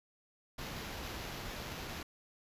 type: noise with sample-and-hold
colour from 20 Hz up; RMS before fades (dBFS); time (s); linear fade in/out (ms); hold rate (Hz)
pink; -43; 0.58-2.03; 5; 8820
effects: resampled to 32000 Hz